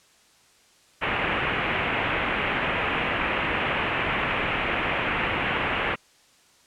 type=low-pass noise; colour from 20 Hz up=white; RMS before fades=-26 dBFS; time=1.01-5.96 s; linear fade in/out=20 ms; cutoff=2800 Hz; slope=48 dB/octave; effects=white hiss -58 dBFS RMS until 6.66 s + low-pass 8000 Hz 12 dB/octave